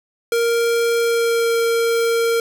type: tone with pitch glide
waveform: square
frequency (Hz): 466.2 to 462.2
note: A#4 to A#4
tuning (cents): 0 to -15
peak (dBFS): -16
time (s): 0.32-2.4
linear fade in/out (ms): 2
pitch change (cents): -15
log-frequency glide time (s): 0.97-1.56
effects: none